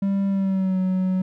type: tone with pitch glide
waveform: triangle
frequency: 196.8 to 186.18 Hz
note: G3 to F#3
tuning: +7 to +11 cents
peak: -17 dBFS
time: 0.02-1.22 s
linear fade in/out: 5 ms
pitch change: -96 cents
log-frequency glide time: 0.28-0.79 s
effects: none